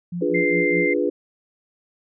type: tone with tremolo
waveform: sine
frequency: 174.61 Hz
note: F3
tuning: in tune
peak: -24 dBFS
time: 0.12-0.88 s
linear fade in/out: 5 ms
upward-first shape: sine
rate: 4.9 Hz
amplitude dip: 95%
type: chord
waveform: sine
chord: D diminished seventh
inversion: none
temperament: equal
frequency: 293.7 / 349.2 / 415.3 / 493.9 Hz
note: D4 / F4 / Ab4 / Cb5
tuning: 0 / 0 / 0 / 0 cents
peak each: -24 dBFS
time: 0.21-1.1 s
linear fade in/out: 10 ms
type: tone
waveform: sine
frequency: 2093 Hz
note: C7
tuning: in tune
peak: -21 dBFS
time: 0.34-0.94 s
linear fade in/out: 10 ms
effects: none